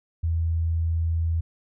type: tone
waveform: sine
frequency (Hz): 82.41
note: E2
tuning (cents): 0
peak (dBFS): -21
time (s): 0.23-1.41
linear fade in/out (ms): 10
effects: none